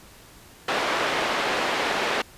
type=band-pass noise; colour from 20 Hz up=pink; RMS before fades=-25 dBFS; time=0.68-2.22 s; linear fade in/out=5 ms; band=450 to 3100 Hz; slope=12 dB/octave; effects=pink hiss -49 dBFS RMS until 2.37 s + resampled to 32000 Hz